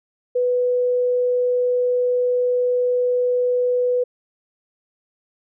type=tone; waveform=sine; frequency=494.8 Hz; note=B4; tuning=3 cents sharp; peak=-16 dBFS; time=0.35-4.04 s; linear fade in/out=10 ms; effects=none